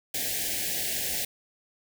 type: band-stop noise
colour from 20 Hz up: white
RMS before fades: -30 dBFS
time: 0.14-1.25 s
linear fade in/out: 5 ms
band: 810 to 1600 Hz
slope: 96 dB/octave
effects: none